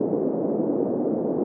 pink band-pass noise, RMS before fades -24 dBFS, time 0-1.44 s, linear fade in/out 10 ms, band 230 to 530 Hz, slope 24 dB/octave, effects none

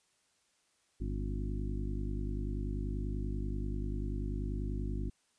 harmonic tone with a mistuned harmonic, 50.3 Hz, G1, 45 cents sharp, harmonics 1 / 2 / 3 / 4 / 5 / 6 / 7, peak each -35 / -40 / -45 / -45 / -45 / -47 / -47 dBFS, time 1-5.1 s, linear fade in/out 10 ms, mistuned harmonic 6, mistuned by -68 cents, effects white hiss -73 dBFS RMS until 5.38 s + resampled to 22050 Hz

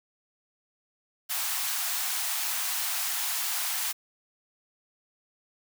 white high-pass noise, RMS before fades -30 dBFS, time 1.29-3.93 s, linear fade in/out 20 ms, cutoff 680 Hz, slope 96 dB/octave, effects none

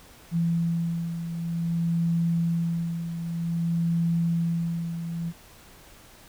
sine beating tone pair, 168 / 168.53 Hz, E3 / E3, +33 / +39 cents, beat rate 0.53 Hz, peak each -24 / -31 dBFS, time 0.31-5.33 s, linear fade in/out 50 ms, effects pink hiss -51 dBFS RMS until 6.28 s

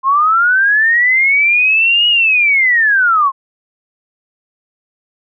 sine linear two-way sweep, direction up then down, 1046.5 to 2908 to 1046.5 Hz, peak -8 dBFS, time 0.03-3.32 s, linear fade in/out 50 ms, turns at 2.08 s, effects none

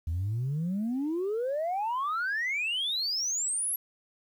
sine exponential sweep, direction up, 77.78 to 11660 Hz, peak -26 dBFS, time 0.07-3.76 s, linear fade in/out 5 ms, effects tanh soft clip ceiling -25 dBFS + 10-bit

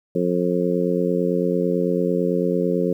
harmonic tone, 89 Hz, F2, 33 cents sharp, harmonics 2 / 3 / 4 / 5 / 6, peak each -23 / -26 / -25 / -23 / -26 dBFS, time 0.15-2.93 s, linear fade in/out 5 ms, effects 9-bit

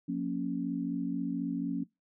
sine chord, Bb minor, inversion second, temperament equal with one note detuned, 178.59 / 233.1 / 277.2 Hz, F3 / Bb3 / Db4, +39 / 0 / 0 cents, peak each -35 / -36 / -33 dBFS, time 0.08-1.84 s, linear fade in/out 10 ms, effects noise-tail reverb RT60 0.2 s tail -21 dB re dry

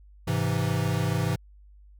square chord, Ab augmented, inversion none, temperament equal, 103.83 / 130.81 / 164.81 Hz, Ab2 / C3 / E3, 0 / 0 / 0 cents, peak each -29 dBFS, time 0.27-1.36 s, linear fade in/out 10 ms, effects added 50 Hz sine -49 dBFS peak until 1.99 s

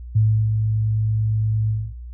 sine tone with ADSR envelope, 108.7 Hz, A2, 21 cents flat, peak -12 dBFS, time 0.15-1.94 s, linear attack 11 ms, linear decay 330 ms, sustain -5 dB, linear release 250 ms, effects added 60 Hz sine -32 dBFS peak until 2.13 s

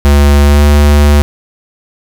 square tone with pitch glide, 71.7 to 73.04 Hz, D2 to D2, -41 to -9 cents, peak -4 dBFS, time 0.05-1.22 s, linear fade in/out 0 ms, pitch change +32 cents, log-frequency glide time 0.43-0.62 s, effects none

